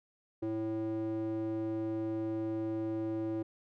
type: tone with band-pass filter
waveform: square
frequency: 110 Hz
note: A2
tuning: in tune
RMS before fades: -35 dBFS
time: 0.42-3.43 s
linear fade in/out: 10 ms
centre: 390 Hz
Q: 9.2
effects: none